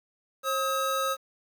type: tone pair together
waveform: square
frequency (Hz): 536 / 1274.8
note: C5 / D#6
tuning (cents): +42 / +42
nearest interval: octave + minor third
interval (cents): 1500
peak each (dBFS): -31 / -28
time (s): 0.43-1.17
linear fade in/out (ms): 50
effects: 9-bit